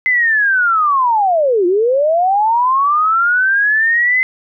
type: linear two-way sweep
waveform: sine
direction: down then up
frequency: 2056 to 340.9 to 2056 Hz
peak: -10 dBFS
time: 0.06-4.23 s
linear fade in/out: 0 ms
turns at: 1.66 s
effects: none